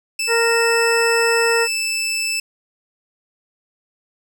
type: tone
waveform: 20% pulse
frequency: 2637 Hz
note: E7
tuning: in tune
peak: -15 dBFS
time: 0.19-2.4 s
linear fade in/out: 5 ms
type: harmonic tone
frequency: 463.2 Hz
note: A#4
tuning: 11 cents flat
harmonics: 1 / 2 / 3 / 4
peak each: -17 / -24 / -23 / -22 dBFS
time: 0.27-1.68 s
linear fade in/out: 50 ms
effects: none